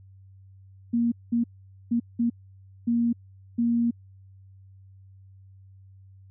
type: tone bursts at uneven times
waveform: sine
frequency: 235 Hz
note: A#3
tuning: 14 cents sharp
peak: -20 dBFS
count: 6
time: 0.93-1.12 / 1.32-1.44 / 1.91-2 / 2.19-2.3 / 2.87-3.13 / 3.58-3.91 s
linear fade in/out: 10 ms
effects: added 96 Hz sine -48 dBFS peak until 6.3 s